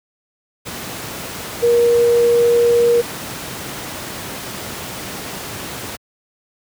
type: tone in noise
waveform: sine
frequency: 473.7 Hz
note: A#4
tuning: 28 cents sharp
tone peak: -10 dBFS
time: 1.62-3.02 s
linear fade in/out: 20 ms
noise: pink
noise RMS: -28 dBFS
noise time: 0.65-5.97 s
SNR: +15 dB
effects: high-pass 100 Hz 12 dB/octave